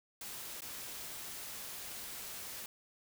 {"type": "noise with dropouts", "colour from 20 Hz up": "white", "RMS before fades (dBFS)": -45, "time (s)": [0.21, 2.66], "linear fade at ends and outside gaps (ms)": 2, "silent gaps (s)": [0.607, 0.619], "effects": []}